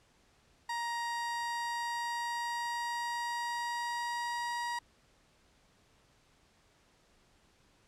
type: tone with pitch glide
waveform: 30% pulse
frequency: 941 to 953 Hz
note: A#5 to A#5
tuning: +16 to +38 cents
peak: -31 dBFS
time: 0.69-4.79 s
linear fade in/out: 5 ms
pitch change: +22 cents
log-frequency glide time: 1.08-4.57 s
effects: pink hiss -67 dBFS RMS until 7.87 s + low-pass 8000 Hz 12 dB/octave